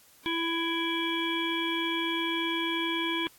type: harmonic tone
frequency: 332.2 Hz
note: E4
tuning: 13 cents sharp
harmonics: 1 / 3 / 5 / 7 / 9 / 10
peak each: -31 / -35 / -38 / -34 / -43 / -33 dBFS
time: 0.26-3.27 s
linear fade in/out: 0 ms
effects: white hiss -58 dBFS RMS until 3.38 s + AAC 64 kbps